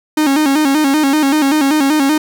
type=tone with vibrato; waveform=45% pulse; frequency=290 Hz; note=D4; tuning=22 cents flat; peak=-10 dBFS; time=0.17-2.18 s; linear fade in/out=5 ms; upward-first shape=square; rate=5.2 Hz; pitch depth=100 cents each way; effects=none